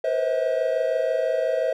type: tone cluster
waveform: triangle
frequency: 481.3 / 502 / 528 / 642 Hz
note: B4 / B4 / C5 / E5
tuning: -45 / +28 / +16 / -46 cents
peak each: -29 / -27 / -23 / -22 dBFS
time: 0.04-1.73 s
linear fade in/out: 5 ms
effects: none